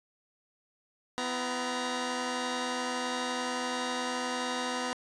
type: tone cluster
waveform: 10% pulse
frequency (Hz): 250.5 / 337.9 / 939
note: B3 / E4 / A#5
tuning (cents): +25 / +43 / +12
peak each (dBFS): -24 / -33 / -29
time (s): 1.18-4.93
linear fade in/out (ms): 0
effects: resampled to 22050 Hz